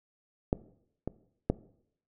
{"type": "clicks", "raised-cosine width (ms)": 2, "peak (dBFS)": [-11, -19, -11], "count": 3, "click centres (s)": [0.529, 1.076, 1.5], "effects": ["noise-tail reverb RT60 0.7 s tail -19 dB re dry"]}